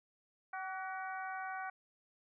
harmonic tone with a mistuned harmonic, 380 Hz, F#4, 46 cents sharp, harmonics 2 / 3 / 4 / 5 / 6, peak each -42 / -47 / -44 / -52 / -54 dBFS, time 0.53-1.7 s, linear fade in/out 5 ms, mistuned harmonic 4, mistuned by -37 cents, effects none

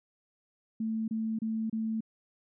sine tone bursts, 221.7 Hz, A3, 13 cents sharp, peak -29 dBFS, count 4, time 0.8-2.007 s, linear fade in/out 5 ms, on 280 ms, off 29 ms, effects none

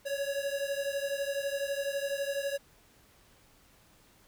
square beating tone pair, 554.4 / 566.4 Hz, C#5 / C#5, 0 / +37 cents, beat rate 12 Hz, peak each -34 / -36 dBFS, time 0.05-2.58 s, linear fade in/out 20 ms, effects pink hiss -62 dBFS RMS until 4.27 s

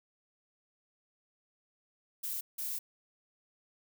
violet noise bursts at uneven times, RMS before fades -37 dBFS, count 2, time 2.23-2.41 / 2.58-2.79 s, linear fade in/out 10 ms, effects none

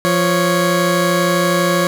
20% pulse tone pair together, 173.97 / 554.4 Hz, F3 / C#5, -6 / 0 cents, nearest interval octave + minor sixth, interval 2006 cents, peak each -11 dBFS, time 0.05-1.87 s, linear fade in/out 0 ms, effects none

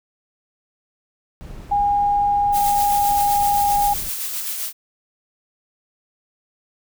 brown noise, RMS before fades -35 dBFS, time 1.41-4.09 s, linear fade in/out 0 ms
sine tone, 815 Hz, G#5, 33 cents flat, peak -15 dBFS, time 1.71-3.94 s, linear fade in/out 10 ms
blue noise with tremolo, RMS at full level -25 dBFS, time 2.52-4.73 s, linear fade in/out 50 ms, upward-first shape sine, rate 7.7 Hz, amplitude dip 35%
effects none

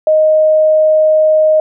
sine tone, 622.3 Hz, D#5, in tune, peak -6 dBFS, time 0.07-1.6 s, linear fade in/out 2 ms, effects none

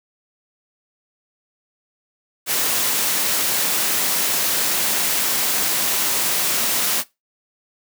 white noise, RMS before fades -20 dBFS, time 2.46-7.04 s, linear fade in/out 50 ms, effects noise-tail reverb RT60 0.2 s tail -19 dB re dry + high-pass 150 Hz 12 dB/octave

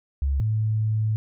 sine tone pair in turn, 69.1 / 108.81 Hz, C#2 / A2, -5 / -19 cents, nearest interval minor sixth, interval 786 cents, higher second, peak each -20 dBFS, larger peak neither, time 0.22-0.4 / 0.4-1.16 s, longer second, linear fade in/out 0 ms, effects none

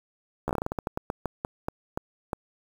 slowing click train, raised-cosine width 1 ms, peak -14 dBFS, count 18, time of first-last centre 0.48-2.332 s, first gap 13 ms, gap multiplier 1.23, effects 7-bit

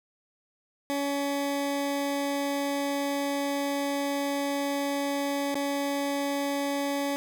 20% pulse tone with dropouts, 281.8 Hz, C#4, 29 cents sharp, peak -22 dBFS, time 0.9-7.16 s, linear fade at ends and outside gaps 0 ms, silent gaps 5.544-5.554 s, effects none

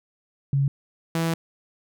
sine / sawtooth tone pair in turn, 138.59 / 164.81 Hz, C#3 / E3, 0 / 0 cents, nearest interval minor third, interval 300 cents, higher second, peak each -18 dBFS, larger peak neither, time 0.53-0.68 / 1.15-1.34 s, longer second, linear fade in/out 2 ms, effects none

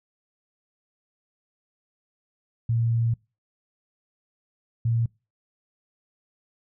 sine tone bursts at uneven times, 115.8 Hz, A#2, 11 cents flat, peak -20 dBFS, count 2, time 2.69-3.14 / 4.85-5.06 s, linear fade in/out 5 ms, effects noise-tail reverb RT60 0.3 s tail -26 dB re dry

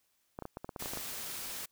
clicks, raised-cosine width 1 ms, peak -26 dBFS, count 11, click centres 0.389 / 0.423 / 0.454 / 0.571 / 0.645 / 0.692 / 0.762 / 0.824 / 0.859 / 0.935 / 0.973 s
white noise, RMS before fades -41 dBFS, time 0.79-1.66 s, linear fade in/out 10 ms
effects white hiss -75 dBFS RMS until 1.71 s

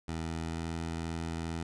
15% pulse tone with pitch glide, 81.5 to 82.49 Hz, E2 to E2, -19 to +2 cents, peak -28 dBFS, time 0.08-1.63 s, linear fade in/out 5 ms, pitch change +21 cents, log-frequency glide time 0.37-0.59 s, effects resampled to 22050 Hz

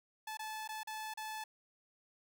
sawtooth tone with dropouts, 868 Hz, A5, 24 cents flat, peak -37 dBFS, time 0.27-1.44 s, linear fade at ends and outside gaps 5 ms, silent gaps 0.372-0.392 / 0.677-0.689 / 0.833-0.872 / 1.139-1.173 s, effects none

